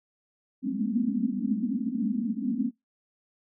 white band-pass noise, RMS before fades -28 dBFS, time 0.62-2.71 s, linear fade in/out 50 ms, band 200 to 270 Hz, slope 96 dB/octave, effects noise-tail reverb RT60 0.2 s tail -25 dB re dry

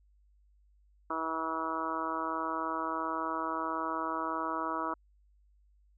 harmonic tone, 161.5 Hz, E3, 35 cents flat, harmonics 2 / 3 / 4 / 5 / 6 / 7 / 8 / 9, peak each -39 / -45 / -41 / -47 / -37 / -38 / -37 / -46 dBFS, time 1.1-4.94 s, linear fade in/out 5 ms, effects added 50 Hz sine -62 dBFS peak until 5.97 s

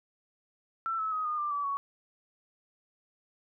sine tone with pitch steps, 1338 / 1298.4 / 1260 / 1222.7 / 1186.5 / 1151.4 / 1117.3 Hz, E6 / E6 / D#6 / D#6 / D6 / D6 / C#6, +25 / -27 / +21 / -31 / +17 / -35 / +13 cents, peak -29 dBFS, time 0.86-1.77 s, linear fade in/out 0 ms, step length 130 ms, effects none

